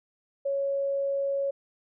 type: tone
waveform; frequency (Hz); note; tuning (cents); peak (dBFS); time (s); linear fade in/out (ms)
sine; 554.4; C#5; 0; -25; 0.45-1.51; 10
effects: none